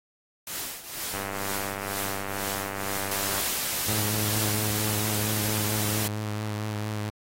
white noise with tremolo, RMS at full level -32 dBFS, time 0.47-4.59 s, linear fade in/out 2 ms, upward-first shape triangle, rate 2.1 Hz, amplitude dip 80%
click train, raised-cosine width 0.5 ms, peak -18 dBFS, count 224, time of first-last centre 1.14-3.402 s, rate 98.6 Hz
white noise, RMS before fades -30 dBFS, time 3.11-6.08 s, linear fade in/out 5 ms
sawtooth tone with vibrato, 106.1 Hz, G#2, 38 cents sharp, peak -25 dBFS, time 3.88-7.1 s, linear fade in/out 5 ms, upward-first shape triangle, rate 4.4 Hz, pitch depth 31 cents each way
effects AAC 48 kbps

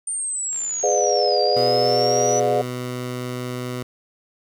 sine linear two-way sweep, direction down then up, 8990 to 4699 to 5960 Hz, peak -23 dBFS, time 0.07-2.4 s, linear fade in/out 5 ms, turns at 1.41 s
click train, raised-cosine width 0.2 ms, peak -25 dBFS, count 139, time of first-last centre 0.53-2.59 s, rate 67 Hz
sine chord, G# diminished seventh, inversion none, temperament just, 415.3 / 498.4 / 598 / 717.6 Hz, G#4 / B4 / D5 / F5, 0 / +16 / +31 / +47 cents, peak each -22 dBFS, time 0.83-2.62 s, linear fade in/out 10 ms
15% pulse tone, 124.7 Hz, B2, 17 cents sharp, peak -20 dBFS, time 1.56-3.83 s, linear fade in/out 5 ms
effects none

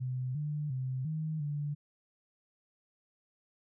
sine tone with pitch steps, 127.8 / 149.1 / 129.9 / 156.7 / 146.4 Hz, C3 / D3 / C3 / D#3 / D3, -40 / +27 / -12 / +13 / -5 cents, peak -32 dBFS, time 0-1.75 s, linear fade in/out 20 ms, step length 350 ms, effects none

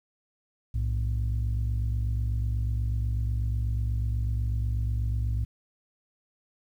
sine tone pair together, 61.15 / 109.3 Hz, B1 / A2, -16 / -11 cents, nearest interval minor seventh, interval 1005 cents, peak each -25 / -27 dBFS, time 0.74-5.45 s, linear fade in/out 10 ms, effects tanh soft clip ceiling -21 dBFS + 10-bit

